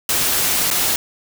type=noise with dropouts; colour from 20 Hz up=white; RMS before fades=-18 dBFS; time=0.09-0.96 s; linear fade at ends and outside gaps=2 ms; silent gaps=0.704-0.711 s; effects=none